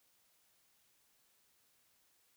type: silence
effects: white hiss -73 dBFS RMS until 2.36 s